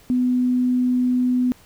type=tone; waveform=sine; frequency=250.1 Hz; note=B3; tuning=22 cents sharp; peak=-16 dBFS; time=0.1-1.52 s; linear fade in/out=0 ms; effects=pink hiss -51 dBFS RMS until 1.65 s